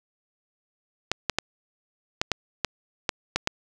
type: clicks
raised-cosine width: 0.2 ms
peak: -5 dBFS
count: 9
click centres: 1.116 / 1.297 / 1.386 / 2.215 / 2.317 / 2.647 / 3.092 / 3.36 / 3.474 s
effects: none